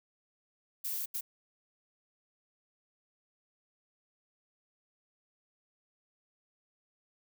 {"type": "noise bursts at uneven times", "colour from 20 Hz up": "violet", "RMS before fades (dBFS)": -36, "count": 2, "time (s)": [[0.84, 1.06], [1.14, 1.21]], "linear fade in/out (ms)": 10, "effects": []}